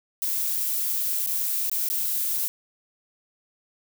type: noise with dropouts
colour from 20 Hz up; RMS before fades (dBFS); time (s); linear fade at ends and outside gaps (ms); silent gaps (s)
violet; -26; 0.22-2.48; 0; 1.263-1.272 / 1.697-1.715 / 1.888-1.9
effects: none